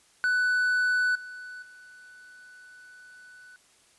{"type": "tone with level steps", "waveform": "triangle", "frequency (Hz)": 1491, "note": "F#6", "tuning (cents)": 13, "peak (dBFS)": [-20, -37, -46], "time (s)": [0.24, 3.56], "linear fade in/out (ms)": 0, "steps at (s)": [1.15, 1.62], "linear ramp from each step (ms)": 5, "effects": ["white hiss -61 dBFS RMS until 3.98 s", "resampled to 24000 Hz"]}